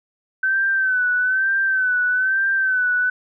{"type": "tone with vibrato", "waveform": "sine", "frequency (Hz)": 1528, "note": "G6", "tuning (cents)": -45, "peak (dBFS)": -16, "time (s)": [0.43, 3.1], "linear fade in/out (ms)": 5, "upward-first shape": "sine", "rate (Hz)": 1.1, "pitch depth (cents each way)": 58, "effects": []}